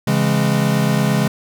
square tone cluster, 138.3 / 167 / 206.9 / 265.2 Hz, C#3 / E3 / G#3 / C4, -4 / +23 / -6 / +23 cents, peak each -19 / -21 / -19 / -28 dBFS, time 0.07-1.28 s, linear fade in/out 5 ms, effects none

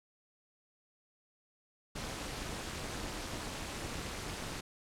pink noise with amplitude modulation, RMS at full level -37 dBFS, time 1.95-4.61 s, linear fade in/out 10 ms, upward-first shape sine, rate 260 Hz, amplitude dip 80%, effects low-pass 9000 Hz 12 dB/octave

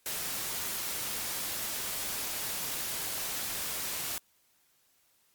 white noise, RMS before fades -35 dBFS, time 0.06-4.18 s, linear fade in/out 0 ms, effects white hiss -69 dBFS RMS until 5.34 s + Opus 48 kbps

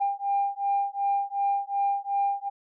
sine beating tone pair, 798 / 800.7 Hz, G5 / G5, +31 / +37 cents, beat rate 2.7 Hz, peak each -26 dBFS, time 0-2.5 s, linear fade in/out 20 ms, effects tanh soft clip ceiling -17 dBFS

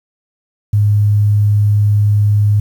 sine tone, 103.83 Hz, G#2, in tune, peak -8 dBFS, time 0.73-2.6 s, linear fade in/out 5 ms, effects 7-bit

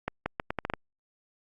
accelerating click train, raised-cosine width 0.5 ms, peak -14 dBFS, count 8, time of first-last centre 0.08-0.737 s, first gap 180 ms, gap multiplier 0.77, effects Opus 48 kbps

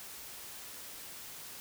silence, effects white hiss -47 dBFS RMS until 1.6 s

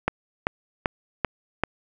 click train, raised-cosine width 0.5 ms, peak -6 dBFS, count 5, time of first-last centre 0.08-1.636 s, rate 2.57 Hz, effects none

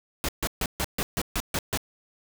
pink noise bursts, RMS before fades -27 dBFS, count 9, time 0.24-1.774 s, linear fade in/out 0 ms, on 46 ms, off 140 ms, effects none

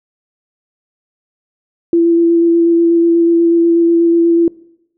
sine tone with vibrato, 337 Hz, E4, 38 cents sharp, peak -7 dBFS, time 1.93-4.48 s, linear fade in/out 2 ms, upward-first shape square, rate 8.2 Hz, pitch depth 9 cents each way, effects noise-tail reverb RT60 0.8 s tail -22 dB re dry

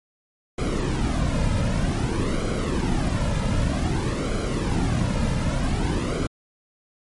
brown noise with flanger, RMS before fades -23 dBFS, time 0.58-6.27 s, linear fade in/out 5 ms, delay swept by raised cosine 1.1 to 2.7 ms, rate 0.53 Hz, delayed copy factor -0.65, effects MP3 48 kbps

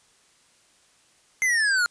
square exponential sweep, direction down, 2100 to 1396 Hz, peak -20 dBFS, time 1.42-1.86 s, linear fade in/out 0 ms, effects white hiss -60 dBFS RMS until 1.9 s + resampled to 22050 Hz

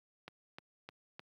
click train, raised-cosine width 0.3 ms, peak -30 dBFS, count 4, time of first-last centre 0.28-1.195 s, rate 3.28 Hz, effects high-pass 100 Hz 12 dB/octave + 12-bit

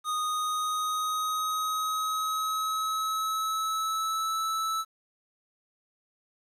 square tone with pitch glide, 1239 to 1311.2 Hz, D#6 to E6, -8 to -10 cents, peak -28 dBFS, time 0.04-4.85 s, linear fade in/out 50 ms, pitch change +98 cents, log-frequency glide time 0.21-4.38 s, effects resampled to 32000 Hz + 10-bit

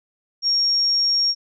sine tone, 5560 Hz, F8, 9 cents flat, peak -16 dBFS, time 0.42-1.35 s, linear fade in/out 50 ms, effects none

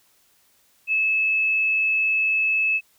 sine tone, 2602 Hz, E7, 23 cents flat, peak -18 dBFS, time 0.87-2.81 s, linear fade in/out 50 ms, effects white hiss -61 dBFS RMS until 2.98 s

